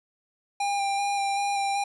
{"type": "tone with vibrato", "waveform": "square", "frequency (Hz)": 800, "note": "G5", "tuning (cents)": 35, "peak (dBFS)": -25, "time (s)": [0.6, 1.84], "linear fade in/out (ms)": 5, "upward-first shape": "square", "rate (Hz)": 2.6, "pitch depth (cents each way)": 13, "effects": ["resampled to 24000 Hz", "10-bit"]}